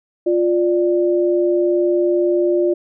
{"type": "tone pair together", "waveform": "sine", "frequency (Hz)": [351, 590.3], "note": ["F4", "D5"], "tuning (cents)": [9, 9], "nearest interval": "major sixth", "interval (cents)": 900, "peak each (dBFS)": [-14, -20], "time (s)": [0.26, 2.74], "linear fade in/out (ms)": 10, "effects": []}